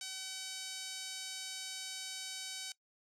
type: tone with band-pass filter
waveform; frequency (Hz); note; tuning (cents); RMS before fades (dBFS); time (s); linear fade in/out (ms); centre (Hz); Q
5% pulse; 760; F#5; +46; -44; 0.01-2.72; 2; 4800; 0.64
effects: noise-tail reverb RT60 0.1 s tail -19 dB re dry